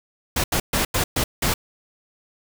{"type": "noise bursts at uneven times", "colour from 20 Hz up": "pink", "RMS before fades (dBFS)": -21, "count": 6, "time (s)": [[0.36, 0.44], [0.52, 0.6], [0.73, 0.85], [0.94, 1.04], [1.16, 1.24], [1.42, 1.54]], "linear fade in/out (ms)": 5, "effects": []}